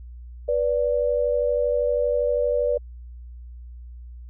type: tone pair together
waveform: sine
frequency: 489.4 / 582 Hz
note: B4 / D5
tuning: -16 / -16 cents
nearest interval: minor third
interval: 300 cents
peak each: -22 dBFS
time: 0.48-2.78 s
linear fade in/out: 10 ms
effects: added 60 Hz sine -37 dBFS peak until 4.29 s